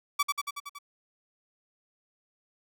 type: tone with echo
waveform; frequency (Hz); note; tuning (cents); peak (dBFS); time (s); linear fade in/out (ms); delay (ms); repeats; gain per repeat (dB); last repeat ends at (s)
sawtooth; 1148; D6; -40; -19; 0.19-0.23; 10; 93; 6; -3; 0.788
effects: none